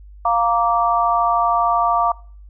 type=chord; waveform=sine; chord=Bb major; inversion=second; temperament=just; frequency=699.2 / 932.3 / 1165.4 Hz; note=F5 / Bb5 / D6; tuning=+2 / 0 / -14 cents; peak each=-18 / -20 / -18 dBFS; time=0.25-2.12 s; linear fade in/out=5 ms; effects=noise-tail reverb RT60 0.5 s tail -24 dB re dry + added 50 Hz sine -38 dBFS peak until 2.49 s